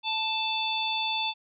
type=harmonic tone with a mistuned harmonic; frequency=880 Hz; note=A5; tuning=in tune; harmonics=1 / 3 / 4 / 5; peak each=-31 / -32 / -30 / -38 dBFS; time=0.03-1.34 s; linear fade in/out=50 ms; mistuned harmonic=5; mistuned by=+23 cents; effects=none